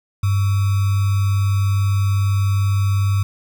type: tone with sample-and-hold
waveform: sine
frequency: 98.8 Hz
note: G2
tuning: 14 cents sharp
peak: -14 dBFS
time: 0.23-3.23 s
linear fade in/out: 5 ms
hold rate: 1225 Hz
effects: none